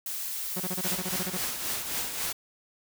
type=noise; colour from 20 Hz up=blue; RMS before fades=-34 dBFS; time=0.06-0.95 s; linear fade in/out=2 ms
type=tone bursts; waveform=sawtooth; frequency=183.7 Hz; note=F#3; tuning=12 cents flat; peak=-27 dBFS; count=12; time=0.56-1.374 s; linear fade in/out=10 ms; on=44 ms; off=26 ms
type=noise with tremolo; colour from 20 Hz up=white; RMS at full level=-30 dBFS; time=0.83-2.33 s; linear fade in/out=10 ms; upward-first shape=triangle; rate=3.7 Hz; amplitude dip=55%
effects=none